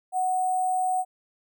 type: tone with sample-and-hold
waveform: sine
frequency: 740 Hz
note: F#5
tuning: in tune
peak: -22 dBFS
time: 0.12-1.05 s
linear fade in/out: 50 ms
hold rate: 8820 Hz
effects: none